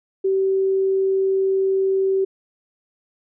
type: tone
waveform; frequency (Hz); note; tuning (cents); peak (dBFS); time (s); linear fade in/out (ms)
sine; 384.8; G4; -32; -16; 0.24-2.25; 10
effects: none